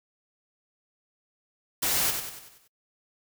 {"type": "noise with echo", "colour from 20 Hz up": "white", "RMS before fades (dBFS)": -26, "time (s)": [1.82, 2.11], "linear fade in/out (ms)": 10, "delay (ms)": 95, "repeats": 6, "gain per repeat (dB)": -6, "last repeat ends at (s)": 2.68, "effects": ["noise-tail reverb RT60 0.1 s tail -25 dB re dry"]}